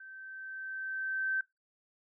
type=tone with level ramp; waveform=sine; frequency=1549 Hz; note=G6; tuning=21 cents flat; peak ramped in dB=-47 to -28 dBFS; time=0-1.41 s; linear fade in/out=5 ms; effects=noise-tail reverb RT60 0.2 s tail -22 dB re dry